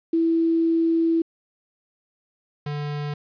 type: tone pair in turn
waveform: sine / square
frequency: 329.6 / 146.82 Hz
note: E4 / D3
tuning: 0 / 0 cents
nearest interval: octave + major second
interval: 1400 cents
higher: first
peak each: -17 / -27 dBFS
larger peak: first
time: 0.13-1.22 / 2.66-3.14 s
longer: first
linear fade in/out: 5 ms
effects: resampled to 11025 Hz + 9-bit